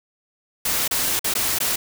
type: noise with dropouts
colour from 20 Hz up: white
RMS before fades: -22 dBFS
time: 0.65-1.76 s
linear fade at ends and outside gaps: 5 ms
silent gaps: 0.879-0.91 / 1.194-1.243 / 1.339-1.351 / 1.587-1.602 s
effects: none